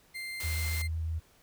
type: tone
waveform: 35% pulse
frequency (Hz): 2093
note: C7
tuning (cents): 0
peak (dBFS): -35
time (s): 0.14-0.88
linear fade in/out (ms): 20
type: noise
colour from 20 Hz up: white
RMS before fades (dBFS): -40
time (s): 0.4-0.82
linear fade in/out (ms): 2
type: tone with vibrato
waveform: sine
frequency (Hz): 80.9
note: E2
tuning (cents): -32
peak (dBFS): -30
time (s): 0.43-1.2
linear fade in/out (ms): 20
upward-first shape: square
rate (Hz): 7.8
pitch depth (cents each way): 9
effects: pink hiss -63 dBFS RMS until 1.42 s